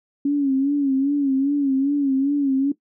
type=tone with vibrato; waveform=sine; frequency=277.2 Hz; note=C#4; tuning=in tune; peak=-16 dBFS; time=0.25-2.72 s; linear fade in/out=5 ms; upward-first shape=sine; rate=2.5 Hz; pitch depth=76 cents each way; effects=noise-tail reverb RT60 0.1 s tail -17 dB re dry